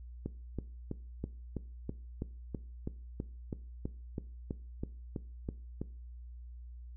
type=click train; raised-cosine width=3 ms; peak=-23 dBFS; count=18; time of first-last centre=0.26-5.816 s; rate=3.06 Hz; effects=noise-tail reverb RT60 0.4 s tail -19 dB re dry + added 60 Hz sine -45 dBFS peak until 6.96 s